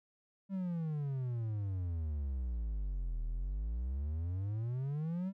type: exponential two-way sweep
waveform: triangle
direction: down then up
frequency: 197.6 to 38.89 to 197.6 Hz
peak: -32 dBFS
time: 0.49-5.33 s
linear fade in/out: 50 ms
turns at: 3.24 s
effects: none